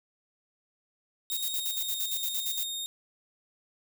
sawtooth tone with pitch glide, 3729 to 3693 Hz, A#7 to A#7, 0 to -17 cents, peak -30 dBFS, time 1.3-2.86 s, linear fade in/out 0 ms, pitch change -17 cents, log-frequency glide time 1.5-1.98 s
violet noise with tremolo, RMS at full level -32 dBFS, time 1.31-2.65 s, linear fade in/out 10 ms, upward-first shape square, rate 8.7 Hz, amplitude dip 75%
effects none

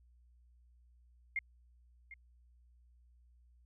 sine tone with echo, 2122 Hz, C7, 24 cents sharp, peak -32 dBFS, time 1.36-1.39 s, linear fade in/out 2 ms, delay 750 ms, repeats 1, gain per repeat -15 dB, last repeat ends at 2.14 s, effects added 60 Hz sine -62 dBFS peak until 3.65 s

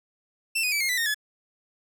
sawtooth tone with pitch steps, 2681 / 2487 / 2307 / 2140 / 1985.4 / 1841.8 / 1708.5 Hz, E7 / D#7 / D7 / C7 / B6 / A#6 / G#6, +29 / -1 / -31 / +38 / +9 / -21 / +49 cents, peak -20 dBFS, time 0.55-1.145 s, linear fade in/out 10 ms, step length 85 ms, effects none

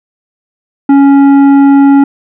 sine tone with tanh clipping, 278.2 Hz, C#4, 6 cents sharp, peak -3 dBFS, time 0.89-2.04 s, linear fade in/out 5 ms, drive 10 dB, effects none

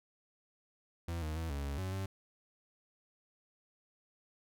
40% pulse tone with pitch steps, 84.6 / 77.7 / 81.8 / 70.7 / 70.3 / 94.1 / 96.4 Hz, E2 / D#2 / E2 / C#2 / C#2 / F#2 / G2, +45 / -2 / -13 / +35 / +25 / +30 / -28 cents, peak -35 dBFS, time 1.08-2.06 s, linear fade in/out 5 ms, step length 140 ms, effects none

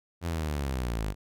sawtooth linear sweep, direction down, 87.31 to 48.44 Hz, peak -25 dBFS, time 0.21-1.15 s, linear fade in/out 50 ms, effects none

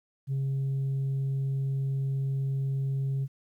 sine tone, 135.8 Hz, C#3, 35 cents flat, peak -24 dBFS, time 0.27-3.28 s, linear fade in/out 50 ms, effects tanh soft clip ceiling -25 dBFS + 11-bit

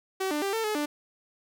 sawtooth tone with pitch steps, 381.2 / 297.8 / 394.3 / 448.4 / 425.9 / 295.3 Hz, G4 / D4 / G4 / A4 / G#4 / D4, -48 / +24 / +10 / +33 / +44 / +10 cents, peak -23 dBFS, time 0.2-0.86 s, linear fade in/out 10 ms, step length 110 ms, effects none

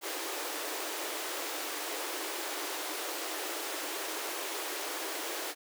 pink high-pass noise, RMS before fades -37 dBFS, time 0.01-5.55 s, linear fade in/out 50 ms, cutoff 300 Hz, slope 96 dB/octave, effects none

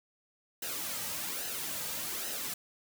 white noise with flanger, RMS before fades -37 dBFS, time 0.62-2.54 s, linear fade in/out 5 ms, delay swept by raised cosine 0.87 to 2.87 ms, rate 1.2 Hz, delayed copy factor -0.6, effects none

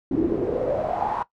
brown noise with band-pass filter sweep, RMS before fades -24 dBFS, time 0.11-1.23 s, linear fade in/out 5 ms, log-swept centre 290 to 1000 Hz, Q 7.2, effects noise-tail reverb RT60 0.1 s tail -17 dB re dry

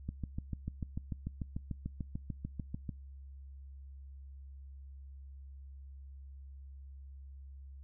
click train, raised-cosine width 5 ms, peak -25 dBFS, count 20, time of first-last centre 0.09-2.892 s, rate 6.78 Hz, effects noise-tail reverb RT60 0.3 s tail -26 dB re dry + added 68 Hz sine -47 dBFS peak until 7.83 s

